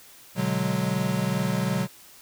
square chord, G# half-diminished seventh, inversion first, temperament equal with one note detuned, 123.47 / 145.99 / 185 / 207.7 Hz, B2 / D3 / F#3 / G#3, 0 / -10 / 0 / 0 cents, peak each -31 / -31 / -27 / -32 dBFS, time 0.35-1.88 s, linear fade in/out 50 ms, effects white hiss -50 dBFS RMS until 2.21 s

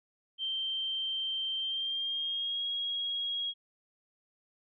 sine tone with pitch glide, 3136 to 3294 Hz, G7 to G#7, 0 to -15 cents, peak -31 dBFS, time 0.38-3.54 s, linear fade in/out 50 ms, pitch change +85 cents, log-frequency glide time 1.57-2.66 s, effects none

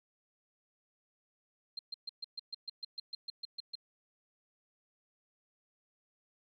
sine tone bursts, 4171 Hz, C8, 6 cents flat, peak -37 dBFS, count 14, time 1.77-3.754 s, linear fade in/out 5 ms, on 21 ms, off 130 ms, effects 13-bit

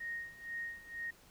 sine tone with tremolo, 1863 Hz, A#6, 2 cents flat, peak -37 dBFS, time 0-1.11 s, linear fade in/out 10 ms, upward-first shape sine, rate 2.1 Hz, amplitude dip 85%, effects pink hiss -62 dBFS RMS until 1.3 s

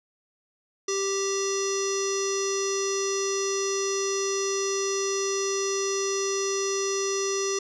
square tone with low-pass filter, 392 Hz, G4, in tune, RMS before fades -27 dBFS, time 0.88-7.59 s, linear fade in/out 5 ms, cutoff 5900 Hz, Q 9.3, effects none

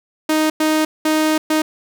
sawtooth tone bursts at uneven times, 311.1 Hz, D#4, in tune, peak -10 dBFS, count 4, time 0.29-0.5 / 0.6-0.85 / 1.05-1.38 / 1.5-1.62 s, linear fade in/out 5 ms, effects none

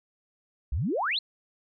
sine exponential sweep, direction up, 54.4 to 4400 Hz, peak -25 dBFS, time 0.72-1.19 s, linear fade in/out 5 ms, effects none

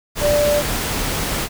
sine tone in noise, 587.3 Hz, D5, in tune, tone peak -14 dBFS, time 0.2-0.63 s, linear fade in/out 50 ms, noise pink, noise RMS -22 dBFS, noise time 0.15-1.49 s, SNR +5 dB, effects none

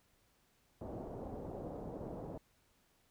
white low-pass noise, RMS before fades -45 dBFS, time 0.81-2.38 s, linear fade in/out 5 ms, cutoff 650 Hz, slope 24 dB/octave, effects pink hiss -73 dBFS RMS until 3.1 s

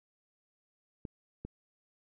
clicks, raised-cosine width 3 ms, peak -27 dBFS, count 2, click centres 1.052 / 1.45 s, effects none

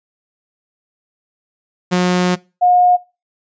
sawtooth / sine tone pair in turn, 180 / 718.5 Hz, F#3 / F5, -47 / +49 cents, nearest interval 2 octaves, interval 2396 cents, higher second, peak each -8 dBFS, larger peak neither, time 1.91-2.36 / 2.61-2.97 s, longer first, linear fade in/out 20 ms, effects noise-tail reverb RT60 0.3 s tail -23 dB re dry + resampled to 16000 Hz

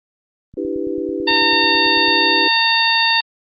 click train, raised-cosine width 5 ms, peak -28 dBFS, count 15, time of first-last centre 0.54-2.084 s, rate 9.07 Hz
sine chord, E minor seventh, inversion third, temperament equal, 293.7 / 329.6 / 392 / 493.9 Hz, D4 / E4 / G4 / B4, 0 / 0 / 0 / 0 cents, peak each -26 / -24 / -24 / -27 dBFS, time 0.57-2.48 s, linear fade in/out 5 ms
harmonic tone, 913 Hz, A#5, 36 cents flat, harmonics 1 / 2 / 3 / 4 / 5, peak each -19 / -19 / -19 / -19 / -19 dBFS, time 1.27-3.21 s, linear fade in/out 10 ms
effects Opus 24 kbps

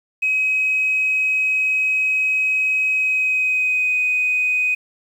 sine tone with pitch glide, 2539 to 2500 Hz, D#7 to D#7, +34 to +8 cents, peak -15 dBFS, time 0.22-4.75 s, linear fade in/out 10 ms, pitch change -26 cents, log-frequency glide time 2.91-3.98 s, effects tanh soft clip ceiling -11 dBFS + 8-bit

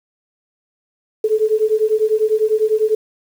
sine beating tone pair, 428.4 / 438.4 Hz, A4 / A4, -46 / -6 cents, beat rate 10 Hz, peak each -16 dBFS, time 1.24-2.95 s, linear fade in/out 5 ms, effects 7-bit

